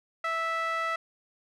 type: tone with band-pass filter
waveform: sawtooth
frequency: 657 Hz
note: E5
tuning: 6 cents flat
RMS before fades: -30 dBFS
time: 0.24-0.96 s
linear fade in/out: 5 ms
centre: 1600 Hz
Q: 3.2
effects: none

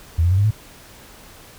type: tone with pitch steps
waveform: sine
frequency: 82 / 87.89 / 94.19 / 100.95 / 108.2 Hz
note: E2 / F2 / F#2 / G#2 / A2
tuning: -9 / +12 / +31 / -49 / -29 cents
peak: -13 dBFS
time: 0.18-0.51 s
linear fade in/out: 10 ms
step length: 66 ms
effects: pink hiss -44 dBFS RMS until 1.58 s

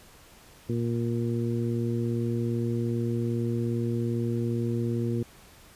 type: harmonic tone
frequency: 117.5 Hz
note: A#2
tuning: 14 cents sharp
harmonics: 1 / 2 / 3 / 4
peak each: -28 / -30 / -32 / -38 dBFS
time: 0.69-5.23 s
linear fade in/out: 5 ms
effects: pink hiss -53 dBFS RMS until 5.75 s + resampled to 32000 Hz

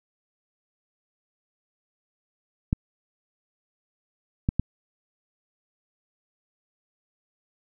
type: clicks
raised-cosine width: 5 ms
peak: -9 dBFS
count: 3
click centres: 2.729 / 4.489 / 4.596 s
effects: none

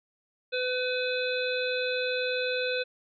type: harmonic tone with a mistuned harmonic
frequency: 503 Hz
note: B4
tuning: 32 cents sharp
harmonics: 1 / 3 / 5 / 7 / 8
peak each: -29 / -34 / -34 / -38 / -37 dBFS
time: 0.52-2.84 s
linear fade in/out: 20 ms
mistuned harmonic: 5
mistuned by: +17 cents
effects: none

